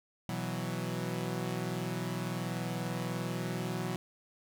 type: chord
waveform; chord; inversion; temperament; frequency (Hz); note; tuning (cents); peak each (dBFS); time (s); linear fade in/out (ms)
sawtooth; B suspended fourth; none; equal; 123.47 / 164.81 / 185; B2 / E3 / F#3; 0 / 0 / 0; -34; 0.29-3.96; 0
effects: none